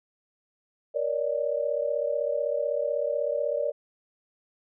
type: tone cluster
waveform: sine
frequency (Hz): 470.6 / 566 / 602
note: A#4 / C#5 / D5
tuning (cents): +16 / +36 / +43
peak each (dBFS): -31 / -28 / -29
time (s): 0.94-3.72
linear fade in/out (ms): 20
effects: none